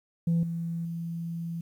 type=tone with level steps; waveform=sine; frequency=167.8 Hz; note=E3; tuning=31 cents sharp; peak=-20 / -29 / -31 dBFS; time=0.27-1.61 s; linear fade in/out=5 ms; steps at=0.43 / 0.85 s; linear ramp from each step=2 ms; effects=tanh soft clip ceiling -20 dBFS + 10-bit